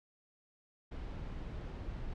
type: noise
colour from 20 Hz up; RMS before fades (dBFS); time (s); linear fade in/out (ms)
brown; -42; 0.91-2.14; 10
effects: low-pass 4000 Hz 12 dB/octave